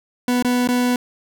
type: tone with dropouts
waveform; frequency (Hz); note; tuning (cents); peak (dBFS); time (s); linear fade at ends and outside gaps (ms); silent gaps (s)
40% pulse; 246.9; B3; 0; -15; 0.28-0.96; 2; 0.425-0.447 / 0.675-0.687
effects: none